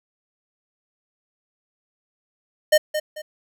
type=tone with echo; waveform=square; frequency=611 Hz; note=D#5; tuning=32 cents flat; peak=-12 dBFS; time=2.72-2.78 s; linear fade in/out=10 ms; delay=220 ms; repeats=2; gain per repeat=-10 dB; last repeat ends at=3.22 s; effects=none